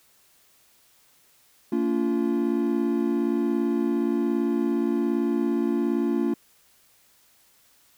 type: tone cluster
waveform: triangle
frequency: 227.9 / 285.3 / 346.5 Hz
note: A#3 / C#4 / F4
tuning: -39 / +50 / -14 cents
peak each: -24 dBFS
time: 1.72-6.34 s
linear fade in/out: 5 ms
effects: white hiss -60 dBFS RMS until 7.97 s